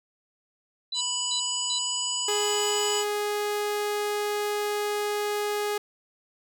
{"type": "tone bursts", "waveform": "sine", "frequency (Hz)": 3982, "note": "B7", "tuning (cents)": 14, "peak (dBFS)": -28, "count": 3, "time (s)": [0.92, 1.787], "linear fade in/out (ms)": 5, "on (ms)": 89, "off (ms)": 300}
{"type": "harmonic tone", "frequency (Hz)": 987.8, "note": "B5", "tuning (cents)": 0, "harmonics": [1, 3, 5, 7, 8], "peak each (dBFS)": [-38, -30, -35, -32, -33], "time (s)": [0.94, 3.05], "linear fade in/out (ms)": 50}
{"type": "tone", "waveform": "sawtooth", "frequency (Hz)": 415.3, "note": "G#4", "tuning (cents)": 0, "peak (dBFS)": -22, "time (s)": [2.28, 5.78], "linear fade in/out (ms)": 5}
{"effects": []}